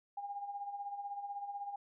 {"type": "tone with tremolo", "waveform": "sine", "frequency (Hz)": 808, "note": "G#5", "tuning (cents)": -48, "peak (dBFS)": -37, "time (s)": [0.17, 1.76], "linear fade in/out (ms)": 5, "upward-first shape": "sine", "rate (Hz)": 16, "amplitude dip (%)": 60, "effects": []}